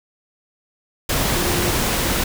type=tone in noise; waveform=sine; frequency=352.4 Hz; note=F4; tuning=16 cents sharp; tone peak=-25 dBFS; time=1.36-1.71 s; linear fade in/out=5 ms; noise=pink; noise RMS=-20 dBFS; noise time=1.09-2.24 s; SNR=-8 dB; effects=none